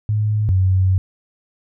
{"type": "tone pair in turn", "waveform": "sine", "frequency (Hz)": [106.3, 93.87], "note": ["G#2", "F#2"], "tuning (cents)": [41, 25], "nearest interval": "major second", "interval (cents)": 216, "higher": "first", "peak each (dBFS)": [-15, -12], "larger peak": "second", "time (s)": [[0.09, 0.49], [0.49, 0.98]], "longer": "second", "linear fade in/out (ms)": 0, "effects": []}